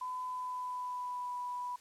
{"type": "tone with pitch glide", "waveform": "sine", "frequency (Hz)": [1008, 985.5], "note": ["B5", "B5"], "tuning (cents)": [35, -4], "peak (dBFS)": -36, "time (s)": [0.01, 1.76], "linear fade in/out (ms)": 5, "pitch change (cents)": -39, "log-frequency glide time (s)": [0.25, 1.35], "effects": ["white hiss -61 dBFS RMS until 1.8 s", "low-pass 10000 Hz 12 dB/octave"]}